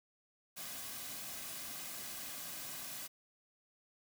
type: noise with comb filter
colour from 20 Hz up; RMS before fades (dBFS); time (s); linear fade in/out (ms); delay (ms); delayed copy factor
white; -45; 0.56-3.08; 20; 2.2; -0.5
effects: none